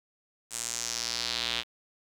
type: tone with band-pass filter sweep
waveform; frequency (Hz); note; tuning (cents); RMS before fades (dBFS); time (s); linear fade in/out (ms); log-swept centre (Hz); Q
square; 58.7; A#1; +13; -33; 0.5-1.64; 50; 8300 to 3300; 2.8
effects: 9-bit